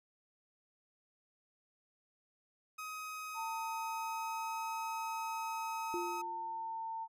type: tone with pitch glide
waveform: 30% pulse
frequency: 1262 to 1272.2 Hz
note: D#6 to D#6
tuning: +24 to +38 cents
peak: -39 dBFS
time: 2.78-6.22 s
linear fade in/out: 10 ms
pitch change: +14 cents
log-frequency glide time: 3.58-4.65 s
type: tone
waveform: sine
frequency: 900 Hz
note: A5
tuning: 39 cents sharp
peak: -38 dBFS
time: 3.34-7.08 s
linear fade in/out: 50 ms
type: tone with exponential decay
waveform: sine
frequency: 349.2 Hz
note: F4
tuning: in tune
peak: -35 dBFS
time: 5.94-6.91 s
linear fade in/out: 0 ms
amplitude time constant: 210 ms
effects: none